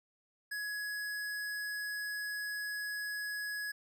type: tone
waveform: square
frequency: 1678 Hz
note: G#6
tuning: 17 cents sharp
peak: -37 dBFS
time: 0.51-3.72 s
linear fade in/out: 10 ms
effects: none